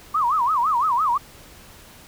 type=tone with vibrato; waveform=sine; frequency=1100 Hz; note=C#6; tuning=14 cents flat; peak=-17 dBFS; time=0.14-1.18 s; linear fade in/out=10 ms; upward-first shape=sine; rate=5.9 Hz; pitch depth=280 cents each way; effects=pink hiss -46 dBFS RMS until 2.07 s